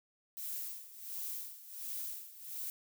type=noise with tremolo; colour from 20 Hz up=violet; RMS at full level=-40 dBFS; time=0.37-2.7 s; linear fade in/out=0 ms; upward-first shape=sine; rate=1.4 Hz; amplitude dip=80%; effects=none